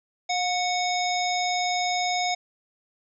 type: harmonic tone with a mistuned harmonic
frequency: 740 Hz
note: F#5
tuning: in tune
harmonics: 1 / 3 / 5 / 7 / 9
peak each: -25 / -30 / -32 / -33 / -35 dBFS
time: 0.29-2.35 s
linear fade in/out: 10 ms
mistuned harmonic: 1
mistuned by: -51 cents
effects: none